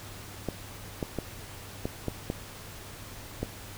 clicks, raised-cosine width 2 ms, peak -16 dBFS, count 7, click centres 0.487 / 1.028 / 1.187 / 1.855 / 2.083 / 2.301 / 3.43 s, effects added 100 Hz sine -48 dBFS peak until 3.77 s + pink hiss -45 dBFS RMS until 3.77 s

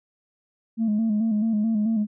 sine tone with vibrato, 217.7 Hz, A3, 18 cents flat, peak -18 dBFS, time 0.77-2.07 s, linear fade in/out 50 ms, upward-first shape square, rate 4.6 Hz, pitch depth 59 cents each way, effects tanh soft clip ceiling -17 dBFS

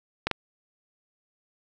clicks, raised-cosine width 0.3 ms, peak -9 dBFS, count 2, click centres 0.27 / 0.313 s, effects none

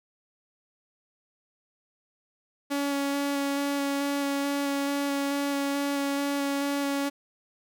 sawtooth tone with vibrato, 281.3 Hz, C#4, 26 cents sharp, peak -22 dBFS, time 2.7-7.1 s, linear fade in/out 20 ms, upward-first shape square, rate 2.3 Hz, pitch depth 9 cents each way, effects none

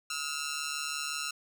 10% pulse ring-modulated tone, 1348 Hz, E6, 38 cents sharp, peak -22 dBFS, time 0.1-1.31 s, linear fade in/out 5 ms, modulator 72.8 Hz, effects none

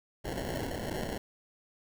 violet noise with sample-and-hold, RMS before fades -36 dBFS, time 0.24-1.18 s, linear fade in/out 10 ms, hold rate 1225 Hz, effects none

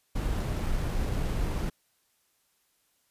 brown noise with sample-and-hold, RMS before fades -29 dBFS, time 0.15-1.7 s, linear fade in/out 10 ms, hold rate 11025 Hz, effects white hiss -71 dBFS RMS until 3.1 s + resampled to 32000 Hz

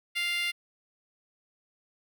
10% pulse tone with high-pass filter, 698.5 Hz, F5, in tune, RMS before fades -30 dBFS, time 0.15-0.52 s, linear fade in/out 20 ms, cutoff 2300 Hz, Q 3.8, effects none

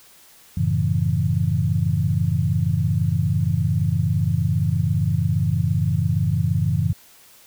sine chord, F# minor seventh, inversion none, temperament equal, 92.5 / 110 / 138.59 / 164.81 Hz, F#2 / A2 / C#3 / E3, 0 / 0 / 0 / 0 cents, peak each -23 dBFS, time 0.57-6.93 s, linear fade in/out 5 ms, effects white hiss -50 dBFS RMS until 7.46 s

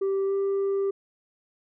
sine tone with pitch glide, 390 to 393.8 Hz, G4 to G4, -9 to +8 cents, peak -20 dBFS, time 0.01-0.91 s, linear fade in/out 10 ms, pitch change +17 cents, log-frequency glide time 0.26-0.33 s, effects tanh soft clip ceiling -22 dBFS

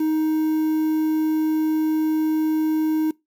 triangle tone with quantisation, 312.9 Hz, D#4, 10 cents sharp, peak -16 dBFS, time 0-3.11 s, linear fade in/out 5 ms, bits 7, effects noise-tail reverb RT60 0.2 s tail -23 dB re dry

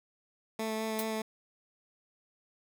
15% pulse tone with vibrato, 220 Hz, A3, in tune, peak -26 dBFS, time 0.59-1.22 s, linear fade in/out 5 ms, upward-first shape sine, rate 4.8 Hz, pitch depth 11 cents each way
blue noise with exponential decay, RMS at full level -31 dBFS, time 0.99-1.08 s, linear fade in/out 0 ms, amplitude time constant 18 ms
effects none

